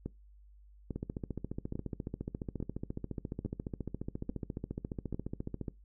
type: two click trains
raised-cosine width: 3 ms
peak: -24 / -24 dBFS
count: 69 / 7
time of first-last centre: 0.96-5.682 / 0.06-5.145 s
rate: 14.4 / 1.18 Hz
effects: noise-tail reverb RT60 0.2 s tail -21 dB re dry + added 50 Hz sine -55 dBFS peak until 5.84 s